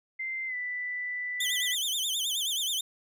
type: tone with pitch glide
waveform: sine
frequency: 2082 to 1982.2 Hz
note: C7 to B6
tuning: -9 to +6 cents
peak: -31 dBFS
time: 0.19-1.75 s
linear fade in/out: 10 ms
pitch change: -85 cents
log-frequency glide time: 0.47-0.55 s
type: tone with vibrato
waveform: sawtooth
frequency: 3322 Hz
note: G#7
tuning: in tune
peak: -25 dBFS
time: 1.4-2.81 s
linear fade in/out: 5 ms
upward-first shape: sine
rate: 9.4 Hz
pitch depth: 170 cents each way
effects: none